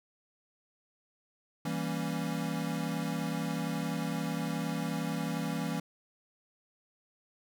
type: chord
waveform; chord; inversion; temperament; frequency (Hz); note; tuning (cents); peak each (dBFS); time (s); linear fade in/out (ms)
square; E diminished seventh; none; equal; 164.81 / 196 / 233.1 / 277.2; E3 / G3 / Bb3 / Db4; 0 / 0 / 0 / 0; -36 / -39 / -39 / -39; 1.65-5.8; 5
effects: none